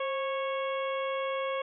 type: harmonic tone with a mistuned harmonic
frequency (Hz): 551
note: C#5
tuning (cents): -11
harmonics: 1 / 2 / 3 / 4 / 5 / 6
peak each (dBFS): -31 / -35 / -45 / -41 / -45 / -45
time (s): 0-1.62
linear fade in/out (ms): 5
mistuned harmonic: 1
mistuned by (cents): -56
effects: none